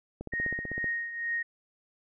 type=click train; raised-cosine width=2 ms; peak=-24 dBFS; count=11; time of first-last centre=0.21-0.843 s; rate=15.8 Hz
type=tone with tremolo; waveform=sine; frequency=1864.7 Hz; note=A#6; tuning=in tune; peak=-27 dBFS; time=0.32-1.43 s; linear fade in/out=10 ms; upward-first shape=triangle; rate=2.2 Hz; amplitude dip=70%
effects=none